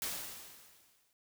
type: noise with exponential decay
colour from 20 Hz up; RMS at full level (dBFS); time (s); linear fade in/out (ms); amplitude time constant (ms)
white; -36; 0.02-1.13; 1; 240
effects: none